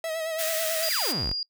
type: tone with vibrato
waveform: 45% pulse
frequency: 644 Hz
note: E5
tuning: 41 cents flat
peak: -28 dBFS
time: 0.04-0.89 s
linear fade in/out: 2 ms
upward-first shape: sine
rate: 9.1 Hz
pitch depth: 41 cents each way
type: high-pass noise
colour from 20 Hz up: white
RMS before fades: -30 dBFS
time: 0.38-1.13 s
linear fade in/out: 20 ms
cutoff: 1300 Hz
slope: 48 dB/octave
type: tone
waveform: sine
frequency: 4832 Hz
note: D8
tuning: 48 cents sharp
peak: -27 dBFS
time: 0.83-1.43 s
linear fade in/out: 2 ms
type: exponential sweep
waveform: sawtooth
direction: down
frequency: 2500 to 33.58 Hz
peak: -26 dBFS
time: 0.9-1.33 s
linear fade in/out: 10 ms
effects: noise-tail reverb RT60 0.1 s tail -24 dB re dry